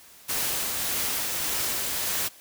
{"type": "noise with tremolo", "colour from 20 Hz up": "white", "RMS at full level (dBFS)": -27, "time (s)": [0.28, 2.29], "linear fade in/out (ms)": 20, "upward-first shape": "triangle", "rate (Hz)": 1.7, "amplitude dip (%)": 25, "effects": ["white hiss -51 dBFS RMS until 2.4 s"]}